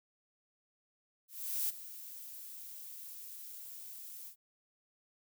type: noise with ADSR envelope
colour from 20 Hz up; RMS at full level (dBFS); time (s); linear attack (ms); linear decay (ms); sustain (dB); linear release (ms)
violet; -33; 1.28-4.36; 410; 20; -15; 88
effects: none